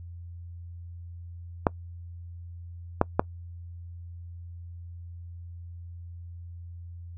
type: clicks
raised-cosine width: 1 ms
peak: -5 dBFS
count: 3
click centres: 1.668 / 3.014 / 3.195 s
effects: noise-tail reverb RT60 0.1 s tail -24 dB re dry + added 86 Hz sine -39 dBFS peak until 7.17 s